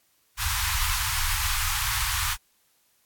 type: band-stop noise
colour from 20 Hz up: pink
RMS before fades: -26 dBFS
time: 0.37-2.37 s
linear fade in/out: 50 ms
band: 100 to 920 Hz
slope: 48 dB/octave
effects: white hiss -66 dBFS RMS until 3.05 s + AAC 64 kbps